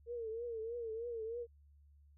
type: tone with vibrato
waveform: sine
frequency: 459.6 Hz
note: A#4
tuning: 25 cents flat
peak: -39 dBFS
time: 0.06-1.47 s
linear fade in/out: 50 ms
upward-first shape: triangle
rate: 3.2 Hz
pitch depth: 100 cents each way
effects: added 72 Hz sine -61 dBFS peak until 2.17 s